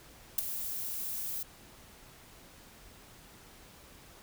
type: noise with ADSR envelope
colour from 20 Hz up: violet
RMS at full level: -23 dBFS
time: 0.38-1.43 s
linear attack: 6 ms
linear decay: 10 ms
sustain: -14 dB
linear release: 3 ms
effects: pink hiss -55 dBFS RMS until 4.22 s